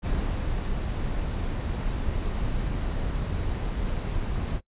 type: noise with ADSR envelope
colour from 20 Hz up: brown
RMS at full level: -26 dBFS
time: 0.02-4.61 s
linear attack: 39 ms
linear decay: 550 ms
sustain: -2 dB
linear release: 52 ms
effects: noise-tail reverb RT60 0.1 s tail -21 dB re dry + resampled to 8000 Hz